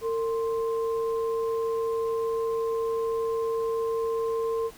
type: tone pair together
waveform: sine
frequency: 454.2 / 1046.5 Hz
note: A#4 / C6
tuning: -45 / 0 cents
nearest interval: octave + major second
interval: 1445 cents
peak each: -25 / -35 dBFS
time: 0.01-4.71 s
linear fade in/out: 50 ms
effects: pink hiss -50 dBFS RMS until 4.77 s